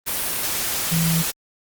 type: tone in noise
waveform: sine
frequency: 164.81 Hz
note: E3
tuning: in tune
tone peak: -18 dBFS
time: 0.91-1.23 s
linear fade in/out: 20 ms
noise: white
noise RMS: -24 dBFS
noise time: 0.06-1.32 s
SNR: +3 dB
effects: Opus 32 kbps